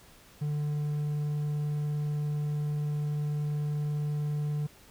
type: tone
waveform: triangle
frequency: 148.3 Hz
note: D3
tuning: 17 cents sharp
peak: -26 dBFS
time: 0.41-4.67 s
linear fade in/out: 10 ms
effects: pink hiss -56 dBFS RMS until 4.9 s